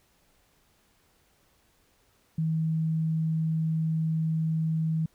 sine tone, 160 Hz, D#3, 49 cents sharp, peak -24 dBFS, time 2.38-5.06 s, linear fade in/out 5 ms, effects pink hiss -66 dBFS RMS until 5.14 s

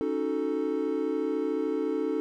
triangle chord, D# half-diminished seventh, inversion third, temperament equal, 277.2 / 311.1 / 370 / 440 Hz, C#4 / D#4 / F#4 / A4, 0 / 0 / 0 / 0 cents, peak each -31 / -29 / -33 / -28 dBFS, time 0.01-2.2 s, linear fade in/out 0 ms, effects none

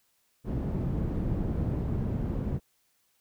white low-pass noise, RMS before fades -30 dBFS, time 0.44-2.6 s, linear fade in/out 50 ms, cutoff 180 Hz, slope 12 dB/octave, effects white hiss -71 dBFS RMS until 3.2 s

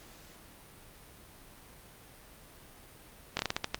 slowing click train, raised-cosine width 0.2 ms, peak -12 dBFS, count 8, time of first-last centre 3.37-3.745 s, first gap 22 ms, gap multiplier 1.29, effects pink hiss -54 dBFS RMS until 3.79 s + Opus 48 kbps

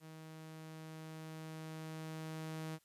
sawtooth tone with level ramp, 158.5 Hz, D#3, 32 cents sharp, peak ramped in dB -47 to -37 dBFS, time 0-2.79 s, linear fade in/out 50 ms, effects white hiss -74 dBFS RMS until 2.84 s + resampled to 32000 Hz

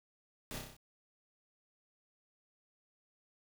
pink noise with echo, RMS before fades -43 dBFS, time 0.51-0.58 s, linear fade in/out 0 ms, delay 31 ms, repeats 6, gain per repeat -3 dB, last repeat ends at 0.766 s, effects none

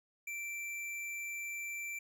sine tone with hard clipping, 2344 Hz, D7, 4 cents flat, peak -40 dBFS, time 0.27-1.99 s, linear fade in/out 5 ms, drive 14 dB, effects none

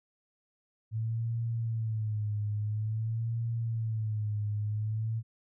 sine tone with vibrato, 110 Hz, A2, in tune, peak -29 dBFS, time 0.91-5.23 s, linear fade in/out 50 ms, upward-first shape sine, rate 0.49 Hz, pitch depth 88 cents each way, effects none

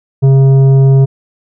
triangle tone with tanh clipping, 135.3 Hz, C#3, 42 cents flat, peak -5 dBFS, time 0.22-1.06 s, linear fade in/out 20 ms, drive 13 dB, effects none

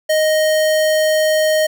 square tone, 622.3 Hz, D#5, in tune, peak -13 dBFS, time 0.09-1.67 s, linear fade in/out 10 ms, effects none

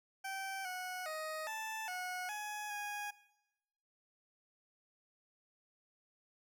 20% pulse tone with pitch steps, 775 / 734 / 626 / 879 / 730 / 840 / 826 Hz, G5 / F#5 / D#5 / A5 / F#5 / G#5 / G#5, -20 / -14 / +10 / -2 / -24 / +19 / -10 cents, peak -35 dBFS, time 0.24-3.11 s, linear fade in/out 10 ms, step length 410 ms, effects noise-tail reverb RT60 0.9 s tail -18 dB re dry

